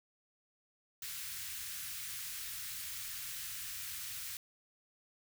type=band-stop noise; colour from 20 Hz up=white; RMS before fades=-43 dBFS; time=1.02-4.37 s; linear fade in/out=2 ms; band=140 to 1400 Hz; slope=24 dB/octave; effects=none